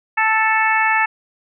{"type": "harmonic tone", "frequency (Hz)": 440, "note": "A4", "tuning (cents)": 0, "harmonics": [2, 3, 4, 5, 6], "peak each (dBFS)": [-18, -22, -18, -21, -24], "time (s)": [0.17, 1.06], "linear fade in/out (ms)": 10, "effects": []}